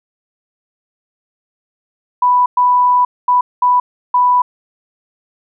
sine tone bursts at uneven times, 989 Hz, B5, 2 cents sharp, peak -8 dBFS, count 5, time 2.22-2.46 / 2.57-3.05 / 3.28-3.41 / 3.62-3.8 / 4.14-4.42 s, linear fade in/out 5 ms, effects none

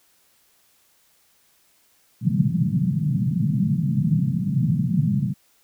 white band-pass noise, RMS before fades -21 dBFS, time 2.21-5.34 s, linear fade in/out 50 ms, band 120 to 200 Hz, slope 48 dB/octave, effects white hiss -61 dBFS RMS until 5.63 s

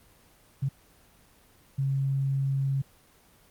sine tone bursts at uneven times, 136.4 Hz, C#3, 28 cents flat, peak -24 dBFS, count 2, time 0.62-0.69 / 1.78-2.82 s, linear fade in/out 10 ms, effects pink hiss -59 dBFS RMS until 3.5 s + Opus 24 kbps

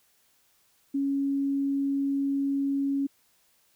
sine tone, 277.2 Hz, C#4, in tune, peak -24 dBFS, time 0.94-3.07 s, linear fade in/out 10 ms, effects white hiss -66 dBFS RMS until 3.75 s

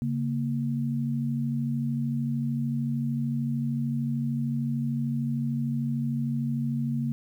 sine tone pair together, 138.8 / 232.1 Hz, C#3 / A#3, +3 / -7 cents, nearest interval major sixth, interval 890 cents, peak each -28 dBFS, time 0.02-7.12 s, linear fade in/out 0 ms, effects 10-bit

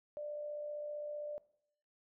sine tone with amplitude modulation, 593 Hz, D5, 17 cents sharp, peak -38 dBFS, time 0.17-1.38 s, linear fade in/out 0 ms, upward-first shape sine, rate 55.4 Hz, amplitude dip 35%, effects noise-tail reverb RT60 0.7 s tail -20 dB re dry

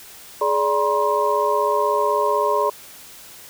sine tone cluster, 420.6 / 581 / 960 / 1056 Hz, G#4 / D5 / B5 / C6, +22 / -19 / -49 / +16 cents, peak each -22 dBFS, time 0.41-2.7 s, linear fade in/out 5 ms, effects white hiss -42 dBFS RMS until 3.49 s

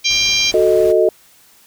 harmonic tone, 794 Hz, G5, 22 cents sharp, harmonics 3 / 4 / 5 / 6 / 7 / 8, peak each -18 / -19 / -20 / -21 / -21 / -22 dBFS, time 0.04-0.52 s, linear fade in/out 20 ms
pink noise, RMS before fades -34 dBFS, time 0.09-0.93 s, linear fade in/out 20 ms
sine chord, D# diminished, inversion first, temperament equal with one note detuned, 367.9 / 440 / 622.3 Hz, F#4 / A4 / D#5, -10 / 0 / 0 cents, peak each -14 dBFS, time 0.54-1.09 s, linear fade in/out 2 ms
effects white hiss -49 dBFS RMS until 1.66 s

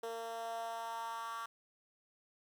10% pulse tone with high-pass filter sweep, 228.7 Hz, A#3, 33 cents flat, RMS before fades -42 dBFS, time 0.03-1.46 s, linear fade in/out 5 ms, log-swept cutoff 480 to 1200 Hz, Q 4, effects 12-bit

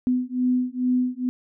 sine beating tone pair, 250 / 252.3 Hz, B3 / B3, +21 / +37 cents, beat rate 2.3 Hz, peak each -23 dBFS, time 0.07-1.29 s, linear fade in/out 0 ms, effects none

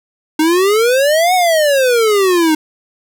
square exponential two-way sweep, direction up then down, 304.8 to 748 to 304.8 Hz, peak -10 dBFS, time 0.39-2.55 s, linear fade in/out 5 ms, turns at 1.34 s, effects none

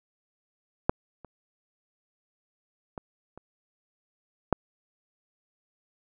clicks, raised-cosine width 1 ms, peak -6 / -30 / -22 / -30 / -6 dBFS, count 5, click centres 0.895 / 1.247 / 2.978 / 3.376 / 4.527 s, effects none

